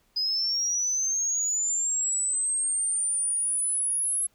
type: linear sweep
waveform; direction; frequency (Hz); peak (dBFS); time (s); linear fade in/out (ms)
sine; up; 4978 to 10860; -23; 0.16-4.27; 10
effects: tanh soft clip ceiling -19 dBFS + pink hiss -67 dBFS RMS until 4.34 s